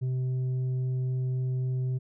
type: tone with tanh clipping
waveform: sine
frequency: 128.3 Hz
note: C3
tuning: 34 cents flat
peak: -27 dBFS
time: 0.01-1.99 s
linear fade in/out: 20 ms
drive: 4 dB
effects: none